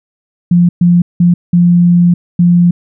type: tone bursts at uneven times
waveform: sine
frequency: 174.5 Hz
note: F3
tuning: 1 cent flat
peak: -4 dBFS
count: 5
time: 0.51-0.69 / 0.81-1.02 / 1.2-1.34 / 1.53-2.14 / 2.39-2.71 s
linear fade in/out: 5 ms
effects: none